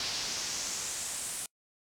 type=noise with band-pass filter sweep; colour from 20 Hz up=brown; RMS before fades=-36 dBFS; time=0-1.46 s; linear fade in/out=2 ms; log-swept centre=4900 to 9300 Hz; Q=2.6; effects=noise-tail reverb RT60 0.1 s tail -26 dB re dry